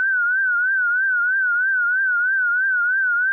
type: tone with vibrato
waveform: sine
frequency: 1492 Hz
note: F#6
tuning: 14 cents sharp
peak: -16 dBFS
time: 0-3.32 s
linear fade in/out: 0 ms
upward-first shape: triangle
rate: 3.1 Hz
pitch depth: 120 cents each way
effects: none